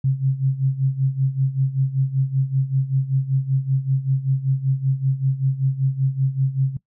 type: tone with tremolo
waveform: sine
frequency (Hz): 134.2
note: C3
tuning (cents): +44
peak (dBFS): -14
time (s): 0.04-6.77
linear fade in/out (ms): 5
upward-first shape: sine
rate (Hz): 5.2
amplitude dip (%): 80
effects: noise-tail reverb RT60 0.1 s tail -20 dB re dry